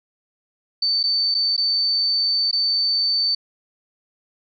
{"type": "tone with dropouts", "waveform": "sine", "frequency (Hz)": 4548, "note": "C#8", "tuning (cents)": 44, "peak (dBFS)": -17, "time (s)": [0.82, 3.35], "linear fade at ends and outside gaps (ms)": 5, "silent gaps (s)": [[1.031, 1.037], [1.344, 1.348], [1.566, 1.577], [2.513, 2.528]], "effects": []}